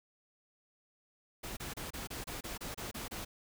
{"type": "noise bursts", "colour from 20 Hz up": "pink", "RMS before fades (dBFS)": -42, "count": 11, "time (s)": [1.43, 3.25], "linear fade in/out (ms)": 10, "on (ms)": 140, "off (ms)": 28, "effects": []}